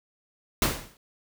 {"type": "noise with exponential decay", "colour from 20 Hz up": "pink", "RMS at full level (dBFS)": -20, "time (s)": [0.62, 0.97], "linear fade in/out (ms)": 2, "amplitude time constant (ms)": 74, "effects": []}